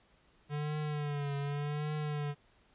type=tone with vibrato; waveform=square; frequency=146.4 Hz; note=D3; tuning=5 cents flat; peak=-34 dBFS; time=0.49-2.35 s; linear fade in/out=50 ms; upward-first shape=triangle; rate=0.86 Hz; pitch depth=69 cents each way; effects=pink hiss -67 dBFS RMS until 2.74 s + resampled to 8000 Hz